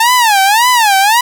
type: tone with vibrato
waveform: sawtooth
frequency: 880 Hz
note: A5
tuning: in tune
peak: -3 dBFS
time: 0-1.21 s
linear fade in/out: 5 ms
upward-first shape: sine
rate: 1.8 Hz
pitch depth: 230 cents each way
effects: 7-bit